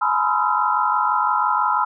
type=tone cluster; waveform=sine; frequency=846 / 980 / 1026 / 1275 / 1366 Hz; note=G#5 / B5 / C6 / D#6 / F6; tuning=+32 / -14 / -34 / +42 / -39 cents; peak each=-23 dBFS; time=0.01-1.85 s; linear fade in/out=10 ms; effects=none